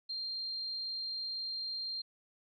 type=tone; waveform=sine; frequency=4186 Hz; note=C8; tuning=in tune; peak=-36 dBFS; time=0.09-2.02 s; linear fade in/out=10 ms; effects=none